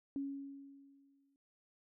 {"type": "tone with exponential decay", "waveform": "sine", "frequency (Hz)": 277.2, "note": "C#4", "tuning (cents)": 0, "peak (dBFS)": -35, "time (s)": [0.16, 1.36], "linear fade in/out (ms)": 1, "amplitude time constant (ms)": 260, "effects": []}